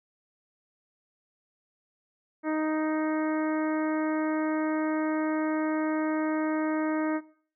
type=harmonic tone; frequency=311.1 Hz; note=D#4; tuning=in tune; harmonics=1 / 2 / 3 / 4 / 5 / 6 / 7; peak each=-27 / -33 / -37 / -39 / -41 / -43 / -44 dBFS; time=2.43-7.21 s; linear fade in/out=50 ms; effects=noise-tail reverb RT60 0.5 s tail -19 dB re dry